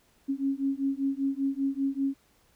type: beating tone pair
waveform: sine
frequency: 271.2 / 276.3 Hz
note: C#4 / C#4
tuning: -38 / -6 cents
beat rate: 5.1 Hz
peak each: -29 dBFS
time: 0.28-2.15 s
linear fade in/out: 20 ms
effects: pink hiss -65 dBFS RMS until 2.55 s